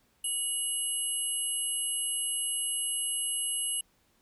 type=tone cluster; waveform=sine; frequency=2910 / 8400 / 11140 Hz; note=F#7 / C9 / F9; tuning=-29 / +6 / -5 cents; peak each=-35 / -36 / -31 dBFS; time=0.24-3.81 s; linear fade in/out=5 ms; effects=pink hiss -69 dBFS RMS until 4.21 s